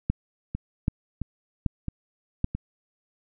two click trains, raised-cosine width 5 ms, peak -17 / -10 dBFS, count 4 / 4, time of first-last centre 0.55-2.55 / 0.1-2.444 s, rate 1.5 / 1.28 Hz, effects none

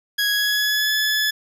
20% pulse tone with pitch glide, 1661.2 to 1717.8 Hz, G#6 to A6, 0 to -42 cents, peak -13 dBFS, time 0.18-1.31 s, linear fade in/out 10 ms, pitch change +58 cents, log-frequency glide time 0.3-0.92 s, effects none

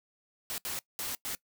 white noise bursts at uneven times, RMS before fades -36 dBFS, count 4, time 0.5-0.58 / 0.65-0.79 / 0.99-1.15 / 1.25-1.35 s, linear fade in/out 0 ms, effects noise-tail reverb RT60 0.1 s tail -21 dB re dry

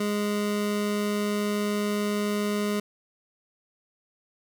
25% pulse tone, 207.1 Hz, G#3, 5 cents flat, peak -21 dBFS, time 0-2.8 s, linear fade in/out 5 ms, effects 10-bit

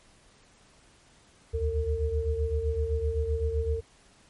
sine tone cluster, 71.1 / 78.9 / 453 Hz, C#2 / D#2 / A#4, +45 / +25 / -50 cents, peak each -30 / -29 / -30 dBFS, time 1.53-3.81 s, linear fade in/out 20 ms, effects pink hiss -59 dBFS RMS until 4.29 s + MP3 48 kbps

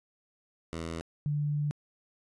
10% pulse / sine tone pair in turn, 82.41 / 147.23 Hz, E2 / D3, 0 / +5 cents, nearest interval minor seventh, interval 1005 cents, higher second, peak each -27 dBFS, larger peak neither, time 0.73-1.01 / 1.26-1.71 s, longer second, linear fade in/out 0 ms, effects resampled to 22050 Hz

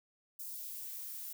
violet noise with high-pass filter sweep, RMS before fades -44 dBFS, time 0.39-1.33 s, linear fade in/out 5 ms, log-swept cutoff 6400 to 310 Hz, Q 0.88, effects none

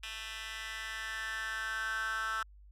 10% pulse tone with high-pass filter sweep, 220.8 Hz, A3, 6 cents sharp, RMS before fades -38 dBFS, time 0.03-2.43 s, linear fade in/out 5 ms, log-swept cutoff 2300 to 1400 Hz, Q 7.2, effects added 50 Hz sine -53 dBFS peak until 2.71 s + low-pass 11000 Hz 12 dB/octave

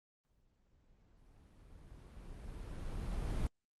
brown noise with exponential growth, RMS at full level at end -35 dBFS, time 0.25-3.47 s, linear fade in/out 0 ms, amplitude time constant 700 ms, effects Opus 24 kbps

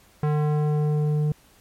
square tone with low-pass filter sweep, 150.2 Hz, D3, 39 cents sharp, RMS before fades -22 dBFS, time 0.23-1.32 s, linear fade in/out 2 ms, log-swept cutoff 1300 to 330 Hz, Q 0.84, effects pink hiss -56 dBFS RMS until 1.6 s + MP3 64 kbps

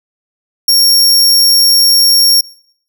sawtooth tone, 5530 Hz, F8, 18 cents flat, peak -3 dBFS, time 0.68-2.41 s, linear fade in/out 5 ms, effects noise-tail reverb RT60 0.7 s tail -23 dB re dry

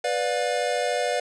square chord, B diminished, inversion none, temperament equal with one note detuned, 493.9 / 587.3 / 711.1 Hz, B4 / D5 / F5, 0 / 0 / +31 cents, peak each -28 dBFS, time 0.04-1.2 s, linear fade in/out 5 ms, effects resampled to 22050 Hz

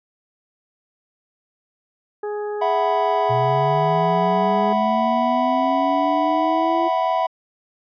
harmonic tone, 416.9 Hz, G#4, 7 cents sharp, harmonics 1 / 2 / 3 / 4, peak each -24 / -32 / -40 / -41 dBFS, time 2.23-4.73 s, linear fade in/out 5 ms
triangle chord, E suspended second, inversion none, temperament equal with one note detuned, 659.3 / 744.3 / 987.8 Hz, E5 / F#5 / B5, 0 / +10 / 0 cents, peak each -20 dBFS, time 2.61-7.27 s, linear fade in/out 10 ms
sine linear sweep, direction up, 120.7 to 340.4 Hz, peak -22 dBFS, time 3.29-6.89 s, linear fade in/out 20 ms
effects resampled to 11025 Hz

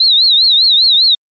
sine tone with vibrato, 3963 Hz, B7, 5 cents sharp, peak -6 dBFS, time 0-1.15 s, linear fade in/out 5 ms, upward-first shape triangle, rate 5 Hz, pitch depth 170 cents each way, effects Opus 32 kbps

